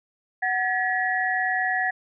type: tone cluster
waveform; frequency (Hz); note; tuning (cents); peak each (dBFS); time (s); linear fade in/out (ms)
sine; 744 / 1712 / 1917; F#5 / A6 / A#6; +9 / -48 / +48; -26; 0.42-1.91; 10
effects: none